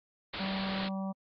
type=low-pass noise; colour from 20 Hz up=white; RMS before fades=-39 dBFS; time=0.33-0.89 s; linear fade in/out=10 ms; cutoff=4500 Hz; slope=96 dB/octave
type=harmonic tone; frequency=192.7 Hz; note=G3; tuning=29 cents flat; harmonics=1 / 3 / 4 / 5 / 6; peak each=-33 / -43 / -45 / -47 / -49 dBFS; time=0.39-1.13 s; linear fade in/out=20 ms
effects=AAC 48 kbps